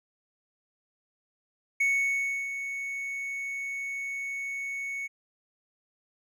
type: tone with ADSR envelope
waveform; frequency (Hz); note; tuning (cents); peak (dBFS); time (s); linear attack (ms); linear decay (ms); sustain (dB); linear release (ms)
triangle; 2217; C#7; 0; -20; 1.8-5.08; 8; 670; -10; 22
effects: none